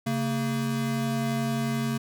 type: tone pair together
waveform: square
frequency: 136.7 / 228.1 Hz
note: C#3 / A#3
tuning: -24 / -37 cents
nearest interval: major sixth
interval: 887 cents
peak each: -30 / -28 dBFS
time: 0.06-1.98 s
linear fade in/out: 10 ms
effects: none